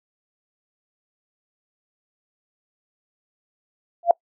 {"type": "tone with exponential growth", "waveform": "sine", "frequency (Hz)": 687, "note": "F5", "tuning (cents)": -29, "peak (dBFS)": -6, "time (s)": [4.03, 4.11], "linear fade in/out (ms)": 2, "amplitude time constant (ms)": 16, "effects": ["noise-tail reverb RT60 0.1 s tail -25 dB re dry"]}